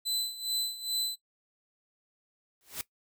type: tone with tremolo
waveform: sawtooth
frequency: 4021 Hz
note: B7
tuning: 30 cents sharp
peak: -25 dBFS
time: 0.05-1.16 s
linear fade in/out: 20 ms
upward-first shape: sine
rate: 2.4 Hz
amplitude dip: 80%
type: noise with exponential growth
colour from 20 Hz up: white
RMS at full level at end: -32 dBFS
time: 2.61-2.81 s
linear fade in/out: 0 ms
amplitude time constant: 42 ms
effects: noise-tail reverb RT60 0.1 s tail -18 dB re dry